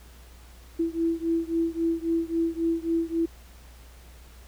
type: beating tone pair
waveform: sine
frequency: 329.9 / 333.6 Hz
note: E4 / E4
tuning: +1 / +21 cents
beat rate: 3.7 Hz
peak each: -26 / -27 dBFS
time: 0.79-3.26 s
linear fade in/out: 10 ms
effects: added 60 Hz sine -47 dBFS peak until 4.47 s + pink hiss -54 dBFS RMS until 4.47 s